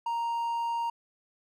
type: tone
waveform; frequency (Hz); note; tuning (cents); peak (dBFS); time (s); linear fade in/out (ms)
triangle; 932.3; A#5; 0; -26; 0.06-0.9; 5
effects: none